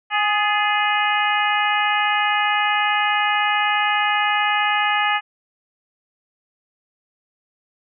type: harmonic tone with a mistuned harmonic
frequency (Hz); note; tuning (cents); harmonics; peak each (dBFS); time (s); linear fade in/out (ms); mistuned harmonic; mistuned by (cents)
415.3; G#4; 0; 2 / 3 / 4 / 5 / 6 / 7; -21 / -23 / -24 / -25 / -26 / -26; 0.1-5.21; 50; 4; +56
effects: none